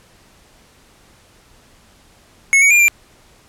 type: tone with pitch steps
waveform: square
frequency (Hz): 2192 / 2247 / 2405 / 2373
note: C#7 / C#7 / D7 / D7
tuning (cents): -20 / +23 / +41 / +17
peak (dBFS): -9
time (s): 2.53-2.882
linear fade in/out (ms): 0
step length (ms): 88
effects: pink hiss -50 dBFS RMS until 3.48 s + low-pass 11000 Hz 12 dB/octave